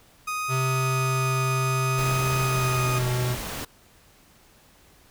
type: tone with vibrato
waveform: 30% pulse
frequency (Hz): 1244.5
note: D#6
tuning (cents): 0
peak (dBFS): -24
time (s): 0.27-2.99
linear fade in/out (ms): 10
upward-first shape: triangle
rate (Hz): 0.65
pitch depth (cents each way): 10
type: tone with pitch glide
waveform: square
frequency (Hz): 130.81 to 124.47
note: C3 to B2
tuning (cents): 0 to +14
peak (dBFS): -24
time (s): 0.48-3.37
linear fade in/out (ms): 50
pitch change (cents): -86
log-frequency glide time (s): 2.4-3.13
type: noise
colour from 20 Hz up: pink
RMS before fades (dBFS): -33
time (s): 1.98-3.65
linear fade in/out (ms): 5
effects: pink hiss -56 dBFS RMS until 5.1 s